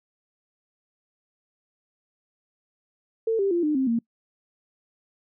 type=tone with pitch steps; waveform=sine; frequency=450 / 394 / 345 / 302.1 / 264.5 / 231.6 Hz; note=A4 / G4 / F4 / D4 / C4 / A#3; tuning=+39 / +9 / -21 / +49 / +19 / -11 cents; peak=-20 dBFS; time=3.27-3.99 s; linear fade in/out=5 ms; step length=120 ms; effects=noise-tail reverb RT60 0.1 s tail -26 dB re dry